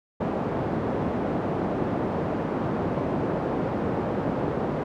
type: band-pass noise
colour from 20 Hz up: pink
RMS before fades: -27 dBFS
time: 0.2-4.84 s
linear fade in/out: 10 ms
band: 150 to 740 Hz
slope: 12 dB/octave
effects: none